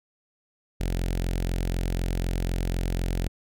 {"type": "tone with notch filter", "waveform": "sawtooth", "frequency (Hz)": 44, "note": "F1", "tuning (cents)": 14, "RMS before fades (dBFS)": -27, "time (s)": [0.8, 3.28], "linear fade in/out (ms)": 10, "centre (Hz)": 1100, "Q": 1.2, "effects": []}